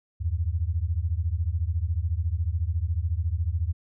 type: beating tone pair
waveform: sine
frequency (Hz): 77.78 / 91.78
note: D#2 / F#2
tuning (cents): 0 / -14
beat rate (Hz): 14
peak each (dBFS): -26 / -27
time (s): 0.2-3.73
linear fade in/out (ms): 20
effects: none